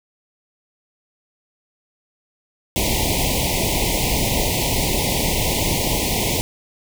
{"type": "band-stop noise", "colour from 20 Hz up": "pink", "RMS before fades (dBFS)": -20, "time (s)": [2.76, 6.41], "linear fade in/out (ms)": 0, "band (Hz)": [980, 2000], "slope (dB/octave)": 96, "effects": []}